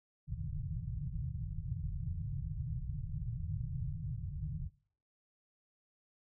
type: low-pass noise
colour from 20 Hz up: white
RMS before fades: -39 dBFS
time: 0.27-4.7 s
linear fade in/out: 50 ms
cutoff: 160 Hz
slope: 96 dB/octave
effects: noise-tail reverb RT60 0.5 s tail -21 dB re dry